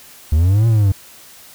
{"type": "linear two-way sweep", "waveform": "triangle", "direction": "up then down", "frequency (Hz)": [72.3, 116.54, 94.1], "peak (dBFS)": -8, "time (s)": [0.32, 0.92], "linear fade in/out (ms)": 5, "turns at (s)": 0.67, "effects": ["white hiss -42 dBFS RMS until 1.54 s"]}